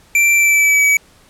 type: tone with pitch glide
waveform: square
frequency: 2349 to 2279 Hz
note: D7 to C#7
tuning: 0 to +47 cents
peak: -10 dBFS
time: 0.15-0.97 s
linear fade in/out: 2 ms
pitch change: -53 cents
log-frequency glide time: 0.35-0.84 s
effects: pink hiss -49 dBFS RMS until 1.29 s + low-pass 12000 Hz 12 dB/octave